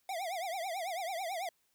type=tone with vibrato; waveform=square; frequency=716 Hz; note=F5; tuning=43 cents sharp; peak=-36 dBFS; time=0.09-1.49 s; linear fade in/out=2 ms; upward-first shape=triangle; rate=9.1 Hz; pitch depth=210 cents each way; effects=white hiss -75 dBFS RMS until 1.74 s